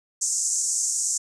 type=band-pass noise; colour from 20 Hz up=white; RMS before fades=-25 dBFS; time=0.21-1.18 s; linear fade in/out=10 ms; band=6200 to 8100 Hz; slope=48 dB/octave; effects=none